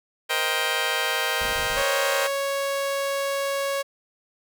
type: chord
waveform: 10% pulse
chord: C minor seventh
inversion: third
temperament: just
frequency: 470.9 / 523.3 / 627.9 / 784.9 Hz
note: Bb4 / C5 / Eb5 / G5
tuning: +18 / 0 / +16 / +2 cents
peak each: -21 dBFS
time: 0.29-2.28 s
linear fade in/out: 20 ms
type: noise bursts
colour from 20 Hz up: brown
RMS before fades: -37 dBFS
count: 3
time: 1.41-1.82 s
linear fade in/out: 0 ms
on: 120 ms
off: 25 ms
type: tone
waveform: sawtooth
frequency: 554.4 Hz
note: C#5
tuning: in tune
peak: -20 dBFS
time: 1.76-3.83 s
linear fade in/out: 20 ms
effects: none